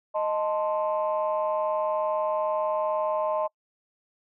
sine chord, A diminished, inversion second, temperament equal, 622.3 / 880 / 1046.5 Hz, Eb5 / A5 / C6, 0 / 0 / 0 cents, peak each -25 / -30 / -30 dBFS, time 0.14-3.48 s, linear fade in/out 20 ms, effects noise-tail reverb RT60 0.1 s tail -26 dB re dry + tanh soft clip ceiling -16 dBFS

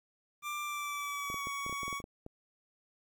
25% pulse tone with pitch glide, 1184 to 1122.1 Hz, D6 to C#6, +14 to +21 cents, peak -32 dBFS, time 0.42-2.02 s, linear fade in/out 50 ms, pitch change -93 cents, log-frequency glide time 0.62-1.47 s
clicks, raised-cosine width 2 ms, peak -31 dBFS, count 12, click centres 1.301 / 1.343 / 1.471 / 1.664 / 1.696 / 1.727 / 1.832 / 1.88 / 1.928 / 2.002 / 2.041 / 2.264 s
effects 11-bit

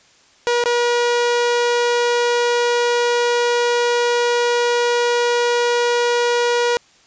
sawtooth tone with dropouts, 480 Hz, B4, 49 cents flat, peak -11 dBFS, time 0.47-6.77 s, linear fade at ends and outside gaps 0 ms, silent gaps 0.639-0.658 s, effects white hiss -52 dBFS RMS until 7.06 s + resampled to 16000 Hz

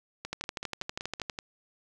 two click trains, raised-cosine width 0.2 ms, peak -19 / -16 dBFS, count 7 / 13, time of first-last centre 0.25-1.389 / 0.33-1.298 s, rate 5.27 / 12.4 Hz, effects none

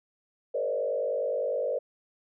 sine tone with frequency modulation, 538 Hz, C5, 48 cents sharp, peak -26 dBFS, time 0.54-1.79 s, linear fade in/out 10 ms, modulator 49.8 Hz, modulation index 1.5, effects none

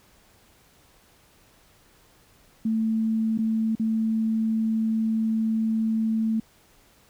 sine tone with dropouts, 221.9 Hz, A3, 15 cents sharp, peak -21 dBFS, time 2.65-6.4 s, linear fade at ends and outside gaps 5 ms, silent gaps 3.377-3.387 / 3.753-3.796 s, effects pink hiss -58 dBFS RMS until 7.09 s

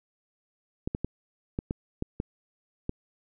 clicks, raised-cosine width 3 ms, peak -16 dBFS, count 8, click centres 0.875 / 0.949 / 1.046 / 1.589 / 1.709 / 2.024 / 2.201 / 2.894 s, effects none

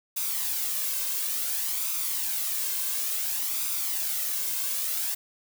blue noise with flanger, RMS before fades -29 dBFS, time 0.16-5.15 s, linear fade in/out 10 ms, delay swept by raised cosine 0.81 to 1.91 ms, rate 0.57 Hz, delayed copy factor +0.5, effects none

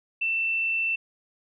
sine tone, 2676 Hz, E7, 25 cents sharp, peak -23 dBFS, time 0.21-0.96 s, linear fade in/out 10 ms, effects none

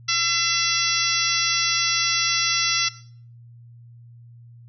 harmonic tone with a mistuned harmonic, 676 Hz, E5, 43 cents sharp, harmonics 2 / 3 / 4 / 5 / 6 / 7 / 8 / 9, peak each -28 / -28 / -28 / -28 / -28 / -28 / -28 / -28 dBFS, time 0.08-2.89 s, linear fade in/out 10 ms, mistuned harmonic 9, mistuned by -67 cents, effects noise-tail reverb RT60 0.5 s tail -18 dB re dry + added 118 Hz sine -43 dBFS peak until 4.68 s

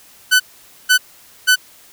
sawtooth tone bursts, 1502 Hz, F#6, 26 cents sharp, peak -5 dBFS, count 3, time 0.31-1.56 s, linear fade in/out 20 ms, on 90 ms, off 490 ms, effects white hiss -46 dBFS RMS until 1.92 s

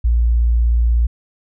sine tone, 58.27 Hz, A#1, in tune, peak -11 dBFS, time 0.04-1.07 s, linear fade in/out 10 ms, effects none

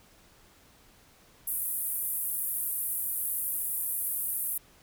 pink band-pass noise, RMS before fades -32 dBFS, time 1.47-4.58 s, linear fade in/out 5 ms, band 10000 to 16000 Hz, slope 48 dB/octave, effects pink hiss -59 dBFS RMS until 4.82 s

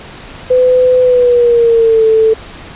sine tone with pitch glide, 505 to 442.2 Hz, B4 to A4, +39 to +9 cents, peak -5 dBFS, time 0.5-2.34 s, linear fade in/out 10 ms, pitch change -230 cents, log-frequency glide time 1.02-2.05 s, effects pink hiss -31 dBFS RMS until 2.75 s + resampled to 8000 Hz

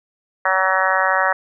harmonic tone, 188.7 Hz, F#3, 34 cents sharp, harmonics 3 / 4 / 5 / 6 / 7 / 8 / 9 / 10, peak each -23 / -23 / -23 / -23 / -23 / -23 / -23 / -23 dBFS, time 0.45-1.33 s, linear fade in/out 5 ms, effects none

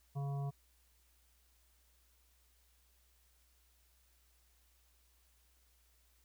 harmonic tone, 140 Hz, C#3, 18 cents sharp, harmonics 1 / 3 / 5 / 7 / 8, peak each -36 / -52 / -49 / -57 / -58 dBFS, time 0.15-0.51 s, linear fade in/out 20 ms, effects added 60 Hz sine -70 dBFS peak until 6.24 s + white hiss -73 dBFS RMS until 6.24 s

